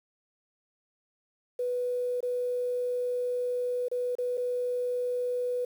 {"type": "tone with dropouts", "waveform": "sine", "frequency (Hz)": 493.9, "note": "B4", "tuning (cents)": 0, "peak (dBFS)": -27, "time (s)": [1.59, 5.65], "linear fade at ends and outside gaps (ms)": 5, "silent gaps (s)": [[2.206, 2.228], [3.884, 3.914], [4.153, 4.184], [4.373, 4.377]], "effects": ["9-bit"]}